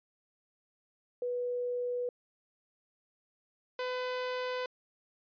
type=tone pair in turn; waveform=sine / sawtooth; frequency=490.5 / 503.4 Hz; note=B4 / B4; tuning=-12 / +33 cents; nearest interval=unison; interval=45 cents; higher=second; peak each=-31 / -29 dBFS; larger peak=second; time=1.22-2.09 / 3.79-4.66 s; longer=neither; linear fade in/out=2 ms; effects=resampled to 11025 Hz